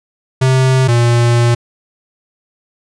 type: tone pair in turn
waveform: square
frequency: 130.81 / 118.86 Hz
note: C3 / A#2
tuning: 0 / +34 cents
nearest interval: major second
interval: 166 cents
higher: first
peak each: -9 dBFS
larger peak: neither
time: 0.41-0.88 / 0.88-1.55 s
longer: second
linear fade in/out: 10 ms
effects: resampled to 22050 Hz